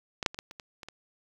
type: clicks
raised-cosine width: 0.2 ms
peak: -15 / -6 / -24 / -19 / -27 / -24 / -25 / -25 dBFS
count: 8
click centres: 0.228 / 0.262 / 0.345 / 0.389 / 0.511 / 0.598 / 0.832 / 0.886 s
effects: 8-bit